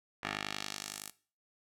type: tone with band-pass filter sweep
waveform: 10% pulse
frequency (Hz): 50.8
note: G#1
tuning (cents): -38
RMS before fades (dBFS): -41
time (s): 0.23-1.1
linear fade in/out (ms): 5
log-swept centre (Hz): 1900 to 11000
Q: 0.99
effects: noise-tail reverb RT60 0.4 s tail -18 dB re dry